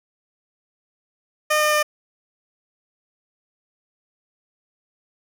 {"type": "tone with pitch steps", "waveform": "15% pulse", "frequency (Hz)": [609, 605.5, 602], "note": ["D#5", "D#5", "D5"], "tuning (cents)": [-37, -47, 43], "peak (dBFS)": -10, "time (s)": [1.5, 1.83], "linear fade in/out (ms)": 10, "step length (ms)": 110, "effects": []}